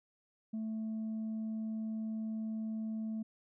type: tone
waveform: sine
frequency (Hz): 220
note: A3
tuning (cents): 0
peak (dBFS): -33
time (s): 0.53-3.23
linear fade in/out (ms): 10
effects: tanh soft clip ceiling -34 dBFS